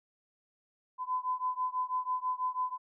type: beating tone pair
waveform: sine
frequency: 1009 / 1015.1 Hz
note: B5 / B5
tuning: +37 / +47 cents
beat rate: 6.1 Hz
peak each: -33 / -34 dBFS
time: 0.98-2.78 s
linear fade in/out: 50 ms
effects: none